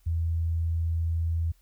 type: tone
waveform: sine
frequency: 82.7 Hz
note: E2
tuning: 6 cents sharp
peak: -24 dBFS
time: 0.06-1.52 s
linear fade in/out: 10 ms
effects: added 42 Hz sine -59 dBFS peak until 1.61 s + white hiss -68 dBFS RMS until 1.61 s

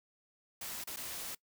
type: noise with dropouts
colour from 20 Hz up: white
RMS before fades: -42 dBFS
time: 0.61-1.35 s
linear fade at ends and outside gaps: 5 ms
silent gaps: 0.839-0.872 / 0.962-0.969 s
effects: noise-tail reverb RT60 0.1 s tail -22 dB re dry

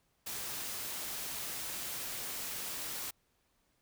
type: noise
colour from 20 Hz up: white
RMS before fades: -40 dBFS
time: 0.26-3.11 s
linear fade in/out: 10 ms
effects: pink hiss -75 dBFS RMS until 3.81 s

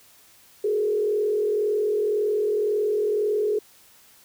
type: tone with frequency modulation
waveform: sine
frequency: 421.2 Hz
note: G#4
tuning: 24 cents sharp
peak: -20 dBFS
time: 0.64-3.59 s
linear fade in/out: 5 ms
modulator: 41.9 Hz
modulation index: 0.73
effects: white hiss -54 dBFS RMS until 4.24 s

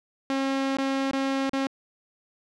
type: tone with dropouts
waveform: sawtooth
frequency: 270.4 Hz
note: C#4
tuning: 43 cents flat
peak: -20 dBFS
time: 0.3-1.67 s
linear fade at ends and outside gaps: 1 ms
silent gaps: 0.769-0.785 / 1.112-1.133 / 1.495-1.533 s
effects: low-pass 5000 Hz 12 dB/octave

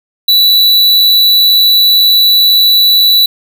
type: tone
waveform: square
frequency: 3951 Hz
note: B7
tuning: in tune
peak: -5 dBFS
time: 0.28-3.26 s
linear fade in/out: 5 ms
effects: none

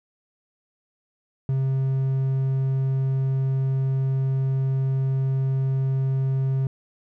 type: tone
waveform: triangle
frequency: 133.6 Hz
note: C3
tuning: 36 cents sharp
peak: -18 dBFS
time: 1.49-6.67 s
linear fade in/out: 2 ms
effects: none

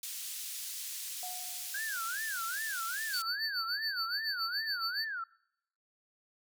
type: band-pass noise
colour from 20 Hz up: white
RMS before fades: -41 dBFS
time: 0.03-3.22 s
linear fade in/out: 2 ms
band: 3200 to 15000 Hz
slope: 12 dB/octave
type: tone with exponential decay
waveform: sine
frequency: 728 Hz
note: F#5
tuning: 28 cents flat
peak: -40 dBFS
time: 1.23-2.02 s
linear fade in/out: 1 ms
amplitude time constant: 170 ms
type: tone with vibrato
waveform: sine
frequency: 1543 Hz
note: G6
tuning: 28 cents flat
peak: -35 dBFS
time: 1.74-5.24 s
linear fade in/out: 5 ms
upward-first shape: sine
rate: 2.5 Hz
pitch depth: 260 cents each way
type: tone with tremolo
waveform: triangle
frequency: 4500 Hz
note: C#8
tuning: 25 cents sharp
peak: -30 dBFS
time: 3.13-5.05 s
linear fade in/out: 10 ms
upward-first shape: sine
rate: 7.1 Hz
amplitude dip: 85%
effects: noise-tail reverb RT60 0.8 s tail -25 dB re dry

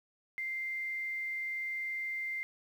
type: tone with quantisation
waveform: sine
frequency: 2093 Hz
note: C7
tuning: in tune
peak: -34 dBFS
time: 0.38-2.43 s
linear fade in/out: 0 ms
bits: 10
effects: none

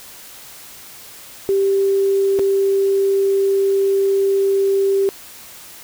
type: tone with dropouts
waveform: sine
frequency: 392 Hz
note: G4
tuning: in tune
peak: -13 dBFS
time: 1.49-5.09 s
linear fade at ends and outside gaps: 0 ms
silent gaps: 2.389-2.394 s
effects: white hiss -39 dBFS RMS until 5.83 s

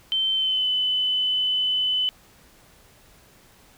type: tone with pitch glide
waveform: sine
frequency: 3098 to 3015 Hz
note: G7 to F#7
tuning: -21 to +32 cents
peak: -20 dBFS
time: 0.12-2.09 s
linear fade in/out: 0 ms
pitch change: -47 cents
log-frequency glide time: 0.33-0.68 s
effects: pink hiss -54 dBFS RMS until 3.77 s

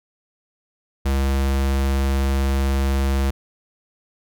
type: tone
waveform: square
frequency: 67.9 Hz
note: C#2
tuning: 35 cents flat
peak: -18 dBFS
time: 1.05-3.31 s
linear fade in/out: 10 ms
effects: none

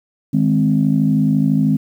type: chord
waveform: sine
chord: Ab major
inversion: second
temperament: equal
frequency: 155.56 / 207.7 / 261.6 Hz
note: Eb3 / Ab3 / C4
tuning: 0 / 0 / 0 cents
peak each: -16 dBFS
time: 0.33-1.77 s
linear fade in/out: 10 ms
effects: tanh soft clip ceiling -3 dBFS + 8-bit

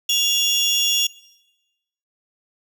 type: tone pair together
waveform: 30% pulse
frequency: 2800 / 3379 Hz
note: F7 / G#7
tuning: +4 / +29 cents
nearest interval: minor third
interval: 325 cents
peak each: -17 dBFS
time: 0.09-1.07 s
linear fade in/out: 5 ms
effects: noise-tail reverb RT60 1.0 s tail -20 dB re dry

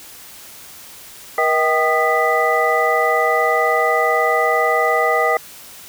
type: tone cluster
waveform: sine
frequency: 477.8 / 638 / 778 / 1228 / 1984 Hz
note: A#4 / D#5 / G5 / D#6 / B6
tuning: +43 / +43 / -13 / -23 / +7 cents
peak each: -20 dBFS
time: 1.38-5.37 s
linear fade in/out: 2 ms
effects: white hiss -39 dBFS RMS until 5.88 s

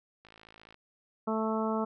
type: click train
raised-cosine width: 0.3 ms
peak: -37 dBFS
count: 28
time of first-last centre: 0.25-0.744 s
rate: 54.7 Hz
type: harmonic tone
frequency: 220 Hz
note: A3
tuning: in tune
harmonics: 1 / 2 / 3 / 4 / 5 / 6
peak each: -31 / -34 / -36 / -37 / -38 / -39 dBFS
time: 1.27-1.85 s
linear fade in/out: 10 ms
effects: none

